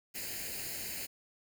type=noise with comb filter; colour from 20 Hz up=white; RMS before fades=-40 dBFS; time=0.14-1.07 s; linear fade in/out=20 ms; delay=0.43 ms; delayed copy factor=+0.75; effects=none